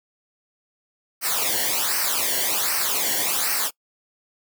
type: noise with flanger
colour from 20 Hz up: white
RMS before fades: -23 dBFS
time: 1.21-3.71 s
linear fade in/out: 50 ms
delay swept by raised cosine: 0.28 to 0.81 ms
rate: 1.3 Hz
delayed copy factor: -0.8
effects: noise-tail reverb RT60 0.1 s tail -24 dB re dry